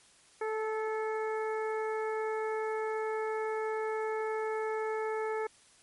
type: harmonic tone with a mistuned harmonic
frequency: 437.2 Hz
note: A4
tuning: 11 cents flat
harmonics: 1 / 2 / 3 / 4 / 5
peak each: -32 / -38 / -42 / -44 / -46 dBFS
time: 0.41-5.47 s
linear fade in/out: 5 ms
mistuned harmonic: 4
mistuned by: -18 cents
effects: white hiss -61 dBFS RMS until 5.82 s + MP3 48 kbps